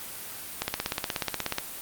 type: click train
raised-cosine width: 0.2 ms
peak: -9 dBFS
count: 17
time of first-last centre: 0.62-1.584 s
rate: 16.6 Hz
effects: white hiss -39 dBFS RMS until 1.81 s + Opus 32 kbps